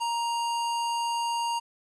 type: tone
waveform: square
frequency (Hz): 936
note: A#5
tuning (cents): +7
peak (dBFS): -27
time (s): 0-1.6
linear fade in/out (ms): 20
effects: resampled to 22050 Hz + 10-bit